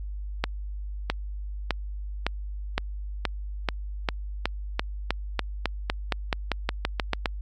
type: accelerating click train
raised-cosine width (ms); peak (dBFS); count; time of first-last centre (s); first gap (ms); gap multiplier
0.3; -7; 22; 0.44-7.258; 660; 0.92
effects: added 50 Hz sine -31 dBFS peak until 7.41 s + MP3 64 kbps